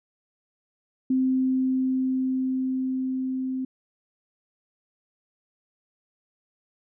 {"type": "tone with level ramp", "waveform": "sine", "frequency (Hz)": 260.1, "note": "C4", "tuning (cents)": -10, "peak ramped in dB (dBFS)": [-19, -26], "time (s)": [1.1, 3.65], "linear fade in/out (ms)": 5, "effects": []}